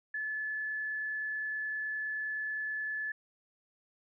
sine tone with frequency modulation, 1727 Hz, A6, 33 cents flat, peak -33 dBFS, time 0.14-3.12 s, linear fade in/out 5 ms, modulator 29.6 Hz, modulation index 0.34, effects none

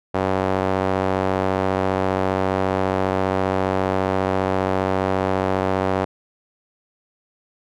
sawtooth tone with band-pass filter, 94.8 Hz, F#2, 43 cents sharp, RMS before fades -21 dBFS, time 0.14-6.05 s, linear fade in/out 10 ms, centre 680 Hz, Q 1, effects none

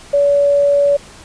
sine tone, 570 Hz, C#5, 48 cents sharp, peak -9 dBFS, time 0.13-0.97 s, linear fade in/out 10 ms, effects pink hiss -39 dBFS RMS until 1.24 s + resampled to 22050 Hz

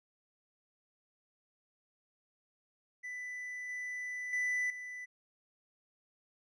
triangle tone with level steps, 1990 Hz, B6, 13 cents sharp, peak -38 / -36 / -29 / -40 dBFS, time 3.03-5.06 s, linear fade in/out 20 ms, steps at 3.69 / 4.33 / 4.7 s, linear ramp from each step 2 ms, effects resampled to 22050 Hz

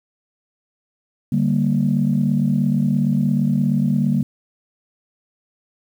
sine chord, G minor, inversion second, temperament equal, 146.83 / 196 / 233.1 Hz, D3 / G3 / Bb3, 0 / 0 / 0 cents, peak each -19 dBFS, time 1.32-4.23 s, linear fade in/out 5 ms, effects tanh soft clip ceiling -7 dBFS + 8-bit

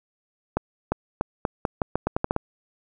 accelerating click train, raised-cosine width 1 ms, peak -8 dBFS, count 12, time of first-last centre 0.57-2.364 s, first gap 350 ms, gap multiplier 0.83, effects none

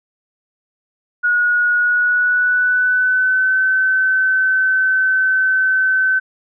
sine tone with pitch glide, 1451 to 1527.5 Hz, F#6 to G6, -34 to -45 cents, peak -12 dBFS, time 1.23-6.2 s, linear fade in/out 20 ms, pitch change +89 cents, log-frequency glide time 1.76-3.59 s, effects none

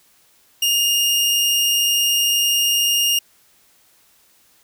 sawtooth tone, 2833 Hz, F7, 24 cents sharp, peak -12 dBFS, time 0.62-3.19 s, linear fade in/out 5 ms, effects white hiss -56 dBFS RMS until 4.63 s

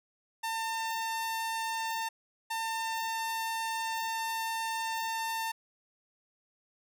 sawtooth tone pair in turn, 901 / 901 Hz, A5 / A5, +41 / +41 cents, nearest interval unison, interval 0 cents, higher neither, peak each -28 dBFS, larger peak neither, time 0.43-2.09 / 2.5-5.52 s, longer second, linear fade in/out 10 ms, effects none

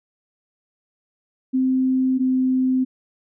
sine tone pair in turn, 259.8 / 258.3 Hz, C4 / C4, -12 / -22 cents, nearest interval unison, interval 10 cents, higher first, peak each -16 dBFS, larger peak neither, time 1.53-2.19 / 2.19-2.85 s, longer neither, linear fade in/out 20 ms, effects none

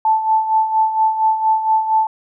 sine tone with tremolo, 878 Hz, A5, 4 cents flat, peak -10 dBFS, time 0.05-2.07 s, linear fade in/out 2 ms, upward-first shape sine, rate 4.3 Hz, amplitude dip 65%, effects none

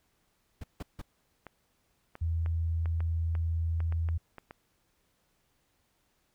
brown noise bursts, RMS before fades -39 dBFS, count 3, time 0.61-1.017 s, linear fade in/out 5 ms, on 29 ms, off 160 ms
clicks, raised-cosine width 0.5 ms, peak -29 dBFS, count 11, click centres 1.467 / 2.154 / 2.461 / 2.858 / 3.005 / 3.352 / 3.804 / 3.924 / 4.088 / 4.383 / 4.509 s
sine tone, 82.41 Hz, E2, in tune, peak -27 dBFS, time 2.21-4.18 s, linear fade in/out 10 ms
effects pink hiss -73 dBFS RMS until 6.34 s

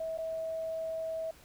sine tone with dropouts, 647 Hz, E5, 32 cents flat, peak -33 dBFS, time 0-1.31 s, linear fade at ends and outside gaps 5 ms, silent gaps 0.176-0.184 s, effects pink hiss -58 dBFS RMS until 1.44 s

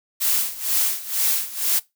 blue noise with tremolo, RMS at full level -19 dBFS, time 0.2-1.8 s, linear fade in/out 20 ms, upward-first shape sine, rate 2.1 Hz, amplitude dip 85%, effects noise-tail reverb RT60 0.2 s tail -21 dB re dry

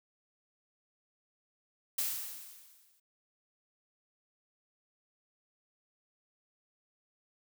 blue noise with exponential decay, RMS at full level -31 dBFS, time 1.98-3 s, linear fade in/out 5 ms, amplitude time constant 220 ms, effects none

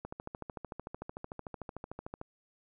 click train, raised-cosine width 1 ms, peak -26 dBFS, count 30, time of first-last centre 0.05-2.214 s, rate 13.4 Hz, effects none

